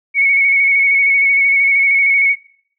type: tone with vibrato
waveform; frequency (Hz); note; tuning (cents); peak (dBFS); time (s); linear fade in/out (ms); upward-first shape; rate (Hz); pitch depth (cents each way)
sine; 2217; C#7; 0; -9; 0.14-2.36; 50; square; 13; 21
effects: noise-tail reverb RT60 0.6 s tail -22 dB re dry